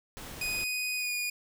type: noise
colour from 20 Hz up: pink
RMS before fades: -43 dBFS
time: 0.17-0.64 s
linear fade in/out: 0 ms
type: tone with pitch glide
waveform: sawtooth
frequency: 2489 to 2450 Hz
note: D#7 to D#7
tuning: 0 to -27 cents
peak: -27 dBFS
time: 0.41-1.3 s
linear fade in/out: 5 ms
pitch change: -27 cents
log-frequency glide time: 0.96-1.12 s
effects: none